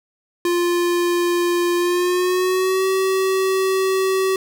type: tone with pitch glide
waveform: square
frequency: 349.2 to 380.8 Hz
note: F4 to F#4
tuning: 0 to +50 cents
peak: -17 dBFS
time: 0.45-4.36 s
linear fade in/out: 2 ms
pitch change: +150 cents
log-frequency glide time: 1.77-2.86 s
effects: none